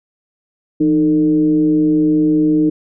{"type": "tone with frequency modulation", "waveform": "sine", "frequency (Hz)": 307.5, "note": "D#4", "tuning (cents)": -20, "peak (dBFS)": -10, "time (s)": [0.8, 2.7], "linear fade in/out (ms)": 10, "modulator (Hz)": 141, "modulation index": 0.5, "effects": []}